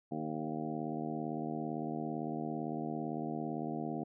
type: harmonic tone with a mistuned harmonic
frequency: 77.78 Hz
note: D#2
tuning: in tune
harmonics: 2 / 3 / 4 / 5 / 6 / 7 / 8 / 9 / 10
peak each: -43 / -40 / -41 / -45 / -49 / -51 / -54 / -43 / -49 dBFS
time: 0.11-4.04 s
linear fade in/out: 10 ms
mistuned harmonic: 6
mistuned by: -16 cents
effects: none